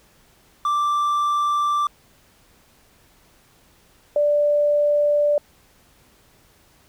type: tone pair in turn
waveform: triangle / sine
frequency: 1174.7 / 587.4 Hz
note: D6 / D5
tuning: 0 / 0 cents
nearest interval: octave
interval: 1200 cents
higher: first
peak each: -16 / -15 dBFS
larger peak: second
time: 0.65-1.87 / 4.16-5.38 s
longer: neither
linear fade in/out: 2 ms
effects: pink hiss -56 dBFS RMS until 6.88 s